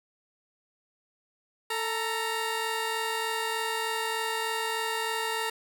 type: tone pair together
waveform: 15% pulse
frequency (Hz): 444.5 / 932.3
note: A4 / A#5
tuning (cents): +18 / 0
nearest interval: octave + minor second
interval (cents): 1282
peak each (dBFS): -25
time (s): 1.7-5.5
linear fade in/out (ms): 5
effects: 10-bit